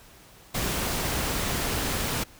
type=noise; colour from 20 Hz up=pink; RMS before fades=-28 dBFS; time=0.54-2.24 s; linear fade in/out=10 ms; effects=pink hiss -52 dBFS RMS until 2.39 s